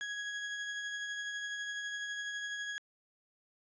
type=tone with tremolo; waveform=35% pulse; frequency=1661.2 Hz; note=G#6; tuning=in tune; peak=-34 dBFS; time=0.01-2.78 s; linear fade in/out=0 ms; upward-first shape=triangle; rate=12 Hz; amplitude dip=35%; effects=resampled to 16000 Hz